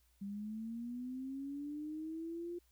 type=linear sweep; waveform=sine; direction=up; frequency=196 to 351.2 Hz; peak=-40 dBFS; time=0.21-2.59 s; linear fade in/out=10 ms; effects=added 60 Hz sine -70 dBFS peak until 2.71 s + white hiss -75 dBFS RMS until 2.71 s